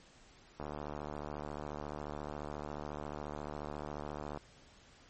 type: click train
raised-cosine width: 1 ms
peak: -27 dBFS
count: 281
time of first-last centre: 0.6-4.374 s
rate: 74.2 Hz
effects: pink hiss -61 dBFS RMS until 5.09 s + MP3 32 kbps